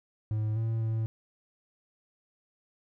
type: tone with pitch steps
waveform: triangle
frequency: 108 / 112.8 / 111.6 Hz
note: A2 / A2 / A2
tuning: -32 / +44 / +25 cents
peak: -25 dBFS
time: 0.31-1.06 s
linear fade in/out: 0 ms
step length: 250 ms
effects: none